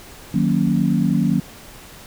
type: chord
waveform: sine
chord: D# minor seventh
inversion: none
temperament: equal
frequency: 155.56 / 185 / 233.1 / 277.2 Hz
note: D#3 / F#3 / A#3 / C#4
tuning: 0 / 0 / 0 / 0 cents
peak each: -21 / -19 / -20 / -23 dBFS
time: 0.34-1.4 s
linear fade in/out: 5 ms
effects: pink hiss -41 dBFS RMS until 2.06 s